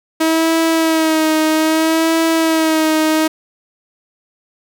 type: tone with vibrato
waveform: sawtooth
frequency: 319.7 Hz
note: D#4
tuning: 47 cents sharp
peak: -8 dBFS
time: 0.2-3.28 s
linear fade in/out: 10 ms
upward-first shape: sine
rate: 0.62 Hz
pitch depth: 37 cents each way
effects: none